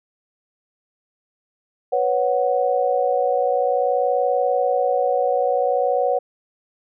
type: chord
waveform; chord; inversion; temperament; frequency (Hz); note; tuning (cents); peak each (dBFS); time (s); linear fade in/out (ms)
sine; B suspended second; none; equal; 493.9 / 554.4 / 740; B4 / C#5 / F#5; 0 / 0 / 0; -21; 1.92-6.19; 10
effects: none